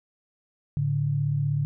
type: tone pair together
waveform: sine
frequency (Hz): 107.8 / 143.9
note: A2 / D3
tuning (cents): -35 / -35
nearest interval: perfect fourth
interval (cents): 500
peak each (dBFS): -29 / -23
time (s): 0.77-1.65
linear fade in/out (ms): 0
effects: none